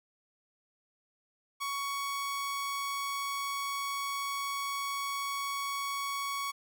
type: tone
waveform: sawtooth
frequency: 1117 Hz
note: C#6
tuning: 13 cents sharp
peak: -29 dBFS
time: 1.6-6.52 s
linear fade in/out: 20 ms
effects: none